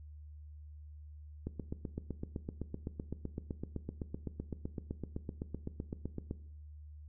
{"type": "click train", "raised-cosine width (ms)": 3, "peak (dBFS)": -25, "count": 39, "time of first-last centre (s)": [1.47, 6.311], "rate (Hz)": 7.85, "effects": ["noise-tail reverb RT60 0.7 s tail -17 dB re dry", "added 75 Hz sine -48 dBFS peak until 7.08 s"]}